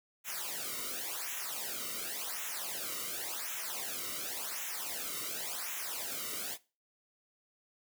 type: noise with flanger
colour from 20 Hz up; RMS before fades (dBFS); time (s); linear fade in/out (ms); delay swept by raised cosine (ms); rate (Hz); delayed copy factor
white; -39; 0.24-6.58; 50; 0.21 to 1.21; 0.91; -1
effects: noise-tail reverb RT60 0.3 s tail -19 dB re dry